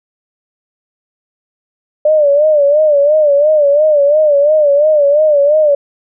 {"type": "tone with vibrato", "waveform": "sine", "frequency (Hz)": 592, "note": "D5", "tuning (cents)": 14, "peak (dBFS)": -6, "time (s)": [2.05, 5.75], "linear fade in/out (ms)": 5, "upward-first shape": "sine", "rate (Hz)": 2.9, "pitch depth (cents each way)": 91, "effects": []}